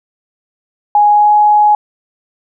sine tone with pitch glide, 830.6 to 838.3 Hz, G#5 to G#5, 0 to +16 cents, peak -5 dBFS, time 0.95-1.75 s, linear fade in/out 2 ms, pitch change +16 cents, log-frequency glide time 1.1-1.33 s, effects none

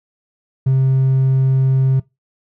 triangle tone, 132.6 Hz, C3, 23 cents sharp, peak -8 dBFS, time 0.66-2 s, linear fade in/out 10 ms, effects noise-tail reverb RT60 0.2 s tail -22 dB re dry + tanh soft clip ceiling -6 dBFS

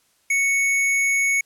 square tone, 2217 Hz, C#7, in tune, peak -18 dBFS, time 0.3-1.41 s, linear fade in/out 5 ms, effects white hiss -63 dBFS RMS until 1.45 s + low-pass 12000 Hz 12 dB/octave

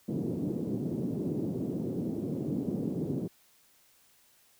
white band-pass noise, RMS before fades -33 dBFS, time 0.08-3.28 s, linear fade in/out 10 ms, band 130 to 340 Hz, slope 24 dB/octave, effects white hiss -64 dBFS RMS until 4.59 s

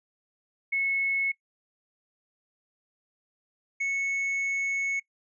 sine / triangle tone pair in turn, 2194 / 2204 Hz, C#7 / C#7, -18 / -11 cents, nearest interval unison, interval 7 cents, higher second, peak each -24 dBFS, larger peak neither, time 0.72-1.32 / 3.8-5 s, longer second, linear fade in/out 10 ms, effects noise-tail reverb RT60 0.1 s tail -22 dB re dry + resampled to 22050 Hz

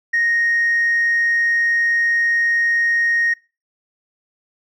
triangle tone with tanh clipping, 1864.7 Hz, A#6, in tune, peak -15 dBFS, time 0.13-3.34 s, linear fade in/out 10 ms, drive 5 dB, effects noise-tail reverb RT60 0.3 s tail -21 dB re dry

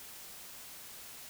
silence, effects white hiss -49 dBFS RMS until 1.29 s

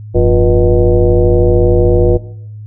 sine tone with frequency modulation, 223.9 Hz, A3, 30 cents sharp, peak -6 dBFS, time 0.14-2.18 s, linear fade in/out 20 ms, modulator 131 Hz, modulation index 2.5, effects noise-tail reverb RT60 0.7 s tail -18 dB re dry + added 106 Hz sine -26 dBFS peak until 2.66 s

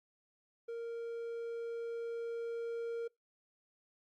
triangle tone with level ramp, 464.7 Hz, A#4, 5 cents flat, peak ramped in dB -37 to -34 dBFS, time 0.68-3.08 s, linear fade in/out 10 ms, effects noise-tail reverb RT60 0.2 s tail -26 dB re dry + Opus 48 kbps

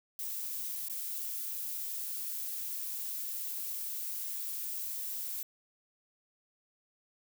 violet noise with dropouts, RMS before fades -38 dBFS, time 0.19-5.43 s, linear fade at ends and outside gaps 1 ms, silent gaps 0.885-0.897 s, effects none

